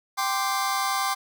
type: chord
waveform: sawtooth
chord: G suspended fourth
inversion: none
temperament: just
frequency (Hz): 784 / 1045.3 / 1176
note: G5 / C6 / D6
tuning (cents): 0 / -2 / +2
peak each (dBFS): -24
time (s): 0.17-1.15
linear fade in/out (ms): 20
effects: none